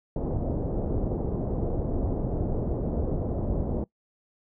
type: low-pass noise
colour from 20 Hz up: pink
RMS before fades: -28 dBFS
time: 0.16-3.84 s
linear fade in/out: 2 ms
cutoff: 610 Hz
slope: 24 dB/octave
effects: noise-tail reverb RT60 0.1 s tail -21 dB re dry